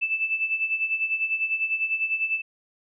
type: tone with tremolo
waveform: sine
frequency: 2637 Hz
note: E7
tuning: in tune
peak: -20 dBFS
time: 0.01-2.42 s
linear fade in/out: 20 ms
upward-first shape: sine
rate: 10 Hz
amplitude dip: 70%
effects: none